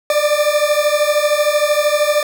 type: beating tone pair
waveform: 40% pulse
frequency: 588 / 601 Hz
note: D5 / D5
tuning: +2 / +40 cents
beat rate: 13 Hz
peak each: -15 dBFS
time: 0.1-2.23 s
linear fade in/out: 2 ms
effects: none